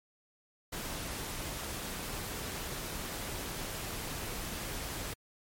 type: noise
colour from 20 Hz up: pink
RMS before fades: -39 dBFS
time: 0.72-5.14 s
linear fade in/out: 10 ms
effects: MP3 64 kbps